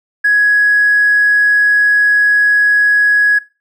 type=tone with tanh clipping; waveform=triangle; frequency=1671 Hz; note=G#6; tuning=10 cents sharp; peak=-7 dBFS; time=0.24-3.39 s; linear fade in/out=10 ms; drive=1 dB; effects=noise-tail reverb RT60 0.3 s tail -20 dB re dry